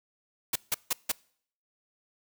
white noise bursts, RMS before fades -27 dBFS, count 4, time 0.53-1.118 s, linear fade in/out 5 ms, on 27 ms, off 160 ms, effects noise-tail reverb RT60 0.6 s tail -25 dB re dry

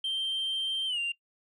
sine tone with pitch glide, 3143 to 2784 Hz, G7 to F7, +4 to -6 cents, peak -26 dBFS, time 0.04-1.12 s, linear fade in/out 5 ms, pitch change -210 cents, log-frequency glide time 0.87-0.99 s, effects noise-tail reverb RT60 0.1 s tail -24 dB re dry + tanh soft clip ceiling -27 dBFS

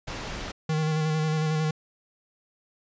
pink low-pass noise, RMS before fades -35 dBFS, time 0.07-0.52 s, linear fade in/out 10 ms, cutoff 5800 Hz, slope 12 dB/octave
square tone with vibrato, 156 Hz, D#3, 5 cents sharp, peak -24 dBFS, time 0.69-1.71 s, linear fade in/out 5 ms, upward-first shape square, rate 11 Hz, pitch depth 21 cents each way
effects resampled to 16000 Hz

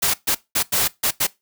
white noise bursts at uneven times, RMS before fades -19 dBFS, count 6, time 0.02-0.14 / 0.27-0.35 / 0.55-0.63 / 0.72-0.88 / 1.03-1.11 / 1.2-1.27 s, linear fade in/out 10 ms, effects noise-tail reverb RT60 0.2 s tail -20 dB re dry

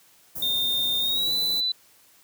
white band-stop noise, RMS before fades -33 dBFS, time 0.35-1.61 s, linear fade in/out 10 ms, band 520 to 14000 Hz, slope 12 dB/octave
sine tone with pitch glide, 3637 to 3989 Hz, A#7 to B7, -43 to +17 cents, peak -22 dBFS, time 0.42-1.72 s, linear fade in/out 5 ms, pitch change +160 cents, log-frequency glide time 1-1.34 s
effects white hiss -57 dBFS RMS until 2.23 s + high-pass 60 Hz 12 dB/octave

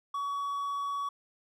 triangle tone, 1129 Hz, C#6, 31 cents sharp, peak -29 dBFS, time 0.14-1.09 s, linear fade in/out 5 ms, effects none

